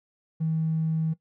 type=tone; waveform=triangle; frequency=160 Hz; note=D#3; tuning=49 cents sharp; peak=-19 dBFS; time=0.4-1.14 s; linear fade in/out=20 ms; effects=noise-tail reverb RT60 0.1 s tail -20 dB re dry + tanh soft clip ceiling -21 dBFS